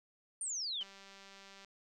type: exponential sweep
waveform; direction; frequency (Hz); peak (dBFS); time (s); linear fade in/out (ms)
sine; down; 9270 to 2960; -36; 0.41-0.83; 2
type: click train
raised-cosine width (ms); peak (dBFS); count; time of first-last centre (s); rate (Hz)
0.2; -38; 165; 0.81-1.647; 196
effects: none

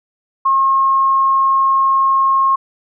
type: tone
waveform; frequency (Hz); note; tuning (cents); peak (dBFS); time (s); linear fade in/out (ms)
sine; 1078; C#6; -49; -10; 0.45-2.56; 10
effects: none

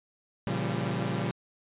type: chord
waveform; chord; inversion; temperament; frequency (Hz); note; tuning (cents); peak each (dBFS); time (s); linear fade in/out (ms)
sawtooth; G half-diminished seventh; first; equal with one note detuned; 116.54 / 138.59 / 170.72 / 196; Bb2 / Db3 / F3 / G3; 0 / 0 / -39 / 0; -30; 0.47-1.31; 0
effects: resampled to 8000 Hz

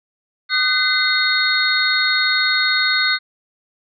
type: tone cluster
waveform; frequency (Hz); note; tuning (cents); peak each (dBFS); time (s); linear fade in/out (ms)
sine; 1231 / 1511 / 2053 / 3720 / 4282; D#6 / F#6 / C7 / A#7 / C8; -19 / +36 / -33 / -4 / +39; -26 / -19 / -21 / -22 / -20; 0.49-3.19; 50
effects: none

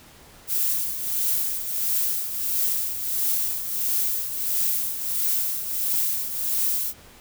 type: noise with tremolo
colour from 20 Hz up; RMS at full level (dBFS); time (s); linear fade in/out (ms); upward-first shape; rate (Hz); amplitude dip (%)
violet; -22; 0.47-6.94; 50; triangle; 1.5; 65
effects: pink hiss -49 dBFS RMS until 7.2 s

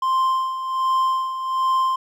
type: tone with tremolo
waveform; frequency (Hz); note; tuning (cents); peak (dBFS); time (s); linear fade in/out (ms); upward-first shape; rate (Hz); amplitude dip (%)
triangle; 1047; C6; +1; -14; 0.02-1.96; 5; sine; 1.3; 65
effects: none

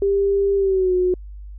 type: tone with pitch glide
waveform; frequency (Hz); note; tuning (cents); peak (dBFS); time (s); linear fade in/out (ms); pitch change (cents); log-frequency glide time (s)
sine; 397.2 to 364.2; G4 to F#4; +23 to -27; -15; 0.02-1.14; 2; -150; 0.56-0.94
effects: added 50 Hz sine -33 dBFS peak until 1.58 s

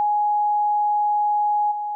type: tone with level steps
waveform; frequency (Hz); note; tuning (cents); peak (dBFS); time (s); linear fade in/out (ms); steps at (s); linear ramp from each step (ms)
sine; 834; G#5; +7; -17 / -24; 0-1.95; 0; 1.71; 10
effects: none

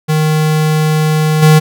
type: tone with level steps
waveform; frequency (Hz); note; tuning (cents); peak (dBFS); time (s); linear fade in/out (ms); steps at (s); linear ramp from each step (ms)
square; 155; D#3; -6; -10 / -4; 0.08-1.6; 20; 1.42; 10
effects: none

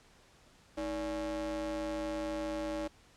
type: ring-modulated tone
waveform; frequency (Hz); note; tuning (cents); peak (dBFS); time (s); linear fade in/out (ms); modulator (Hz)
square; 131.6; C3; +10; -32; 0.77-2.88; 10; 447
effects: pink hiss -62 dBFS RMS until 3.16 s + low-pass 8000 Hz 12 dB/octave

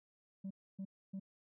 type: tone bursts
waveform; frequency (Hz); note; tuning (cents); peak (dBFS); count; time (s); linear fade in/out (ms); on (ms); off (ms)
sine; 193.1; G3; -26; -38; 3; 0.44-1.198; 10; 66; 280
effects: tanh soft clip ceiling -39 dBFS

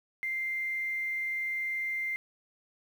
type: tone with quantisation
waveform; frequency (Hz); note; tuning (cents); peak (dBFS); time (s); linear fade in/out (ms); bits
sine; 2093; C7; 0; -30; 0.23-2.16; 0; 9
effects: none

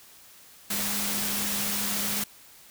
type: tone in noise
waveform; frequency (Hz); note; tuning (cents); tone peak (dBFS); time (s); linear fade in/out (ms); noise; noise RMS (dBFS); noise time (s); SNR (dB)
sine; 204.4; G#3; -27; -36; 0.7-2.24; 5; white; -29; 0.7-2.24; -10
effects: white hiss -52 dBFS RMS until 2.7 s

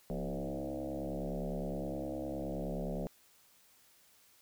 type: tone with frequency modulation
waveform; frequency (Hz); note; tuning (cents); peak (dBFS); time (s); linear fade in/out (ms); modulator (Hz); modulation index
sine; 174.61; F3; 0; -35; 0.1-3.07; 0; 69.7; 6.9
effects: white hiss -65 dBFS RMS until 4.41 s

